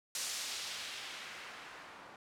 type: noise with low-pass filter sweep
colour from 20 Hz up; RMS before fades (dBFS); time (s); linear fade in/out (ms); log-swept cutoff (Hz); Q
blue; -44; 0.15-2.16; 2; 7100 to 1000; 0.92
effects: none